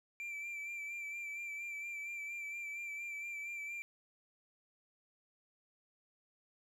triangle tone with vibrato, 2346 Hz, D7, 2 cents flat, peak -39 dBFS, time 0.2-3.82 s, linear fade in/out 0 ms, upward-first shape sine, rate 4.3 Hz, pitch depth 32 cents each way, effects none

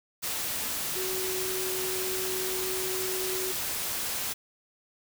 sine tone in noise, 373.4 Hz, F#4, 16 cents sharp, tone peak -33 dBFS, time 0.95-3.53 s, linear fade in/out 20 ms, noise white, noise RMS -32 dBFS, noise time 0.22-4.34 s, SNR -4 dB, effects none

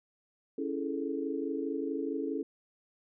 sine chord, A major seventh, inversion first, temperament equal, 277.2 / 329.6 / 415.3 / 440 Hz, C#4 / E4 / G#4 / A4, 0 / 0 / 0 / 0 cents, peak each -35 / -37 / -40 / -37 dBFS, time 0.58-2.43 s, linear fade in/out 5 ms, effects none

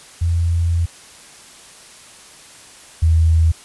sine tone pair in turn, 84.7 / 81.14 Hz, E2 / E2, +48 / -27 cents, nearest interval minor second, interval 75 cents, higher first, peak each -14 / -10 dBFS, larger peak second, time 0.21-0.86 / 3.02-3.52 s, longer first, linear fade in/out 10 ms, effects white hiss -42 dBFS RMS until 3.64 s + resampled to 24000 Hz

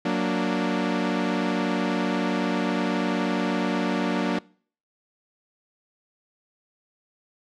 sawtooth chord, Gb augmented, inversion none, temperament equal, 185 / 233.1 / 293.7 Hz, Gb3 / Bb3 / D4, 0 / 0 / 0 cents, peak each -23 dBFS, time 0.05-4.39 s, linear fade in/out 5 ms, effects noise-tail reverb RT60 0.5 s tail -24 dB re dry + low-pass 4000 Hz 12 dB/octave

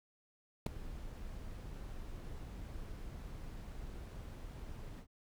brown noise with ADSR envelope, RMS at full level -25 dBFS, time 0.66-5.07 s, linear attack 5 ms, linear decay 5 ms, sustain -21 dB, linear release 80 ms, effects none

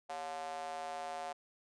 square tone with high-pass filter, 79.7 Hz, D#2, 42 cents sharp, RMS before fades -42 dBFS, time 0.09-1.33 s, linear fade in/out 10 ms, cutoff 700 Hz, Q 4.5, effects resampled to 22050 Hz

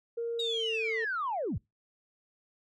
sine tone with pitch glide, 466.2 to 445.9 Hz, A#4 to A4, 0 to +23 cents, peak -30 dBFS, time 0.17-1.05 s, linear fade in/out 10 ms, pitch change -77 cents, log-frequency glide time 0.35-0.71 s
sine linear sweep, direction down, 3823 to 54.9 Hz, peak -29 dBFS, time 0.39-1.58 s, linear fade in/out 5 ms
effects noise-tail reverb RT60 0.2 s tail -25 dB re dry + tanh soft clip ceiling -25 dBFS

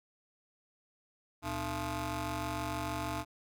15% pulse ring-modulated tone, 187.9 Hz, F#3, 27 cents sharp, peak -25 dBFS, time 1.42-3.25 s, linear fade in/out 50 ms, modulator 493 Hz, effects none

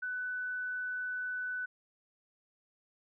sine tone, 1496 Hz, F#6, 19 cents sharp, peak -34 dBFS, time 0.02-1.66 s, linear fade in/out 10 ms, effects none

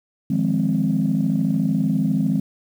sine chord, F minor seventh, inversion third, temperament equal with one note detuned, 154.67 / 174.61 / 207.7 / 261.6 Hz, Eb3 / F3 / Ab3 / C4, -10 / 0 / 0 / 0 cents, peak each -23 / -22 / -21 / -22 dBFS, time 0.3-2.4 s, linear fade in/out 5 ms, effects tanh soft clip ceiling -10 dBFS + 8-bit

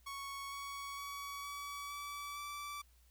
sawtooth tone with pitch steps, 1109 / 1119.3 / 1129.7 / 1140.2 / 1150.8 / 1161.4 Hz, C#6 / C#6 / C#6 / C#6 / D6 / D6, 0 / +16 / +32 / +48 / -36 / -20 cents, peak -39 dBFS, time 0.06-2.82 s, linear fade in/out 10 ms, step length 460 ms, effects added 60 Hz sine -64 dBFS peak until 3.1 s + white hiss -72 dBFS RMS until 3.1 s

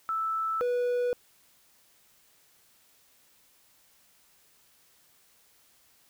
sine / triangle tone pair in turn, 1317 / 489.5 Hz, E6 / B4, -2 / -15 cents, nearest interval octave + perfect fourth, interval 1713 cents, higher first, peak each -27 / -23 dBFS, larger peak second, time 0.09-0.61 / 0.61-1.13 s, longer neither, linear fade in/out 0 ms, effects white hiss -63 dBFS RMS until 6.09 s

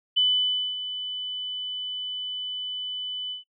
sine tone with ADSR envelope, 3000 Hz, F#7, 23 cents sharp, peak -17 dBFS, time 0.16-3.44 s, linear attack 16 ms, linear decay 580 ms, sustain -12 dB, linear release 130 ms, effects noise-tail reverb RT60 0.1 s tail -22 dB re dry

